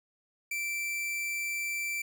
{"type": "tone", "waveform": "45% pulse", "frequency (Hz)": 2340, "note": "D7", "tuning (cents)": -7, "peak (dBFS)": -31, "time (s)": [0.51, 2.02], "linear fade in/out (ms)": 5, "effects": []}